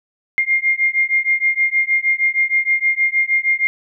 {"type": "beating tone pair", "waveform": "sine", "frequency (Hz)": [2115, 2121.4], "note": ["C7", "C7"], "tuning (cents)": [18, 23], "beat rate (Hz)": 6.4, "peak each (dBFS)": -17, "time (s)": [0.38, 3.67], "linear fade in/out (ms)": 0, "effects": []}